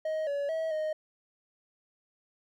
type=tone with pitch steps; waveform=triangle; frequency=628 / 568 / 644 / 621 Hz; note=D#5 / C#5 / E5 / D#5; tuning=+16 / +42 / -41 / -3 cents; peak=-27 dBFS; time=0.05-0.93 s; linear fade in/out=5 ms; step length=220 ms; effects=none